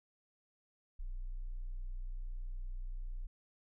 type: tone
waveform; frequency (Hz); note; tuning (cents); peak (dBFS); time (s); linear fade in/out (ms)
sine; 30.63; B0; -13; -37; 0.99-3.27; 10
effects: tanh soft clip ceiling -34 dBFS

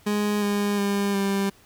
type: tone with pitch steps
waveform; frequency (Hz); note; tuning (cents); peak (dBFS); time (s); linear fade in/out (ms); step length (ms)
30% pulse; 207.7 / 204.2 / 200.9 / 197.52; G#3 / G#3 / G3 / G3; 0 / -29 / +43 / +13; -19; 0.06-1.5; 10; 360
effects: pink hiss -55 dBFS RMS until 1.65 s

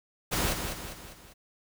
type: noise with echo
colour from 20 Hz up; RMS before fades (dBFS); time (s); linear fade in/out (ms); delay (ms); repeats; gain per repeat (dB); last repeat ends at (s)
pink; -28; 0.31-0.54; 20; 200; 4; -6; 1.34
effects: none

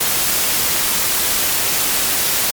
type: noise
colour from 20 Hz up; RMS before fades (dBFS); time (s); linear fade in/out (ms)
white; -17; 0-2.51; 10
effects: MP3 96 kbps

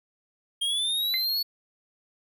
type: linear sweep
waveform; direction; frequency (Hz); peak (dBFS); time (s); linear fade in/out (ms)
square; up; 3200 to 4435; -25; 0.61-1.43; 10
type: tone with exponential decay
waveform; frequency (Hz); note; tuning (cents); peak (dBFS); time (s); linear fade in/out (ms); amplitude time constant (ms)
sine; 2075; C7; -15; -24; 1.14-1.25; 0; 23
effects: none

